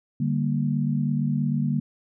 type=chord; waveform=sine; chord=G minor; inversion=second; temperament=equal; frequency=146.83 / 196 / 233.1 Hz; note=D3 / G3 / Bb3; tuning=0 / 0 / 0 cents; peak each=-24 / -28 / -26 dBFS; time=0.2-1.8 s; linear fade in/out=5 ms; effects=none